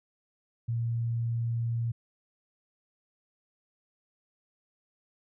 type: tone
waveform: sine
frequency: 116.54 Hz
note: A#2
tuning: in tune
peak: -27 dBFS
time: 0.68-1.92 s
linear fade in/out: 10 ms
effects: none